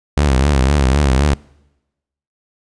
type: tone with vibrato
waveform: sawtooth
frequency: 68.8 Hz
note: C#2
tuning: 12 cents flat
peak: -7 dBFS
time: 0.17-1.34 s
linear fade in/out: 0 ms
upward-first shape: triangle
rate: 3.9 Hz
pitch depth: 160 cents each way
effects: noise-tail reverb RT60 1.0 s tail -26 dB re dry + resampled to 22050 Hz